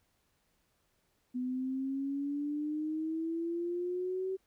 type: exponential sweep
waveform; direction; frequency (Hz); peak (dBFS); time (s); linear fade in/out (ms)
sine; up; 248.9 to 382.6; -32; 1.34-4.37; 20
effects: pink hiss -75 dBFS RMS until 4.46 s